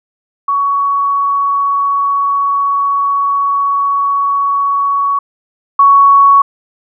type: tone pair in turn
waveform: sine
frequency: 1121 / 1116 Hz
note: C#6 / C#6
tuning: +19 / +11 cents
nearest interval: unison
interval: 8 cents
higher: first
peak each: -10 / -3 dBFS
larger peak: second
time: 0.48-5.19 / 5.79-6.42 s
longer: first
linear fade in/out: 5 ms
effects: none